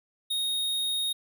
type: tone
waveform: square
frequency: 3729 Hz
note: A#7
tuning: in tune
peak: -27 dBFS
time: 0.3-1.13 s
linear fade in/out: 10 ms
effects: none